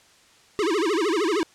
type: tone with vibrato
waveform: square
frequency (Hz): 369.9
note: F#4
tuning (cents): 0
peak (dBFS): -21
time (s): 0.59-1.43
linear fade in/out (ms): 0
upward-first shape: sine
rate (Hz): 13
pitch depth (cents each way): 280
effects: white hiss -55 dBFS RMS until 1.54 s + low-pass 7000 Hz 12 dB/octave